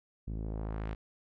sawtooth tone with low-pass filter sweep, 53.8 Hz, A1, 38 cents flat, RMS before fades -37 dBFS, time 0.27-0.95 s, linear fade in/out 10 ms, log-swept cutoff 220 to 3000 Hz, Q 0.94, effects none

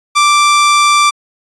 sawtooth tone, 1174.7 Hz, D6, in tune, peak -3 dBFS, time 0.15-1.11 s, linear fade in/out 20 ms, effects resampled to 22050 Hz

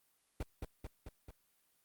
brown noise with echo, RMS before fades -38 dBFS, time 0.4-0.43 s, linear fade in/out 5 ms, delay 220 ms, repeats 4, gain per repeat -3 dB, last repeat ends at 1.31 s, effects white hiss -75 dBFS RMS until 1.84 s + Opus 32 kbps

